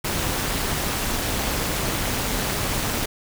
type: noise with amplitude modulation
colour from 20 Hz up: pink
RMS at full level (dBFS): -22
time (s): 0.04-3.06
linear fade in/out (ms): 10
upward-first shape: sine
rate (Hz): 210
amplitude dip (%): 60
effects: none